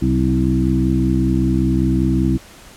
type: harmonic tone with a mistuned harmonic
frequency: 65.2 Hz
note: C2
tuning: 5 cents flat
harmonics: 1 / 2 / 3 / 4 / 5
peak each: -20 / -20 / -20 / -20 / -20 dBFS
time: 0.01-2.38 s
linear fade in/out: 20 ms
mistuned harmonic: 3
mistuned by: -40 cents
effects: pink hiss -42 dBFS RMS until 2.76 s + low-pass 12000 Hz 12 dB/octave